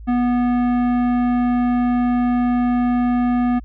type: tone with tanh clipping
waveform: triangle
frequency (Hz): 244.5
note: B3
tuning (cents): -17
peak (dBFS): -17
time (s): 0.07-3.6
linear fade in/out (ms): 20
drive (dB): 18
effects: added 54 Hz sine -33 dBFS peak until 3.64 s